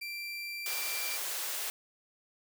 30% pulse tone, 2356 Hz, D7, 5 cents sharp, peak -35 dBFS, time 0.01-1.17 s, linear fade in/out 10 ms
white high-pass noise, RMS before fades -36 dBFS, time 0.66-1.7 s, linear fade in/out 0 ms, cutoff 420 Hz, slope 24 dB/octave
effects none

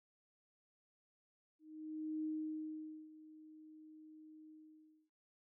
sine tone with ADSR envelope, 311.1 Hz, D#4, in tune, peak -37 dBFS, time 1.59-5.1 s, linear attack 650 ms, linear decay 850 ms, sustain -18 dB, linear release 600 ms, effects none

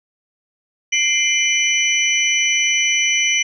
sine tone cluster, 2089 / 2368 / 2997 / 5940 Hz, C7 / D7 / F#7 / F#8, -3 / +14 / +22 / +6 cents, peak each -20 dBFS, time 0.92-3.43 s, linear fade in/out 10 ms, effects none

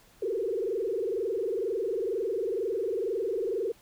sine tone with frequency modulation, 421.3 Hz, G#4, 25 cents sharp, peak -27 dBFS, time 0.22-3.72 s, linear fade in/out 5 ms, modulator 22.1 Hz, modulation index 2.7, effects pink hiss -59 dBFS RMS until 3.81 s

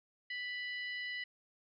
harmonic tone with a mistuned harmonic, 987.8 Hz, B5, in tune, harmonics 2 / 3 / 4 / 5, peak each -39 / -46 / -52 / -56 dBFS, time 0.3-1.24 s, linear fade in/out 5 ms, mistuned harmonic 4, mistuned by +45 cents, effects none

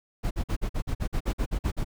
brown noise bursts, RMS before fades -26 dBFS, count 13, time 0.23-1.846 s, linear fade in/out 20 ms, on 80 ms, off 48 ms, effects none

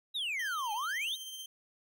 triangle exponential two-way sweep, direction down then up, 3951 to 812 to 3951 Hz, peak -31 dBFS, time 0.14-1.16 s, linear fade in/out 20 ms, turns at 0.73 s
sawtooth tone with tremolo, 3136 Hz, G7, in tune, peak -37 dBFS, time 0.39-1.46 s, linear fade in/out 5 ms, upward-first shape sine, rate 16 Hz, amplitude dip 35%
effects none

